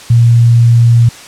sine tone, 117.6 Hz, A#2, 16 cents sharp, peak -3 dBFS, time 0.1-1.09 s, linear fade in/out 5 ms, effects white hiss -32 dBFS RMS until 1.27 s + low-pass 8000 Hz 12 dB/octave

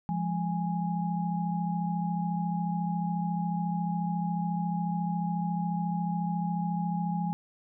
sine tone cluster, 172.2 / 206.3 / 828 Hz, F3 / G#3 / G#5, -24 / -11 / -5 cents, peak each -29 / -35 / -34 dBFS, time 0.09-7.33 s, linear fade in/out 0 ms, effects none

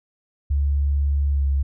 sine tone with pitch glide, 70.9 to 69.16 Hz, C#2 to C#2, +40 to -3 cents, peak -17 dBFS, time 0.5-1.63 s, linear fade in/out 10 ms, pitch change -43 cents, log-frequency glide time 1.31-1.44 s, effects none

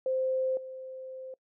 sine tone with level steps, 521 Hz, C5, 7 cents flat, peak -26 / -39 dBFS, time 0.06-1.34 s, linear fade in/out 2 ms, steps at 0.57 s, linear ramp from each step 2 ms, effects noise-tail reverb RT60 0.1 s tail -23 dB re dry

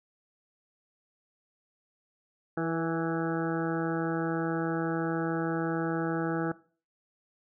harmonic tone with a mistuned harmonic, 164.81 Hz, E3, in tune, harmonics 1 / 2 / 3 / 4 / 5 / 7 / 8 / 9 / 10, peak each -34 / -31 / -36 / -39 / -39 / -46 / -40 / -40 / -44 dBFS, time 2.57-6.52 s, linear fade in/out 5 ms, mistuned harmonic 3, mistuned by -22 cents, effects noise-tail reverb RT60 0.4 s tail -19 dB re dry

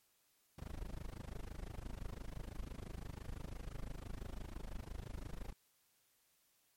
brown noise with amplitude modulation, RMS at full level -42 dBFS, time 0.58-5.53 s, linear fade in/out 5 ms, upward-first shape sine, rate 25.9 Hz, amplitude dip 100%, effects white hiss -75 dBFS RMS until 6.76 s + MP3 64 kbps

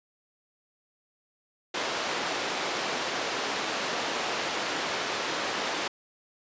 pink band-pass noise, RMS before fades -31 dBFS, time 1.74-5.88 s, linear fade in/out 5 ms, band 400 to 5200 Hz, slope 12 dB/octave, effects resampled to 16000 Hz

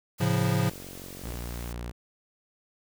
white noise, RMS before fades -46 dBFS, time 0.18-1.73 s, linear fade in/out 10 ms
square chord, A augmented, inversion none, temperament equal with one note detuned, 110 / 137.48 / 174.61 Hz, A2 / C#3 / E#3, 0 / -14 / 0 cents, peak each -28 dBFS, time 0.2-0.7 s, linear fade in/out 10 ms
click train, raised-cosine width 2 ms, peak -30 dBFS, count 49, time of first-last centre 0.3-1.346 s, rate 45.9 Hz
sawtooth tone, 59.4 Hz, A#1, 33 cents sharp, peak -30 dBFS, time 1.23-1.92 s, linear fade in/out 20 ms
effects none

